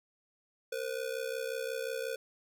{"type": "ring-modulated tone", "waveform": "square", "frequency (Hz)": 492.9, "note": "B4", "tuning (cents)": -3, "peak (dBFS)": -32, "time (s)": [0.72, 2.16], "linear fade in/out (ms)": 5, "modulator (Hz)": 32.8, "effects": []}